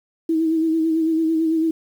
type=tone with vibrato; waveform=sine; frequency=322.3 Hz; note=E4; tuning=39 cents flat; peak=-16 dBFS; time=0.29-1.71 s; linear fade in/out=5 ms; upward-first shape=sine; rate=9 Hz; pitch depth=35 cents each way; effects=8-bit